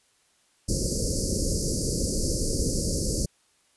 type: band-stop noise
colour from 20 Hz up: pink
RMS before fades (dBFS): -26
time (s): 0.68-3.26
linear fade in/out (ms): 10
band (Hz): 570 to 4600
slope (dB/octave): 96
effects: white hiss -65 dBFS RMS until 3.76 s + resampled to 24000 Hz